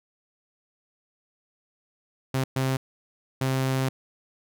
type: tone bursts at uneven times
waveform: sawtooth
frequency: 132.1 Hz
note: C3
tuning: 17 cents sharp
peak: -19 dBFS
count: 3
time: 2.34-2.44 / 2.56-2.77 / 3.41-3.89 s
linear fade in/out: 5 ms
effects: none